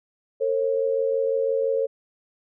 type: tone pair together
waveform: sine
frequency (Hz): 454 / 539.9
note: A#4 / C#5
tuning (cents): -46 / -46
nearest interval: minor third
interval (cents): 300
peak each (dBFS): -23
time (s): 0.4-1.87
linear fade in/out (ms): 20
effects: none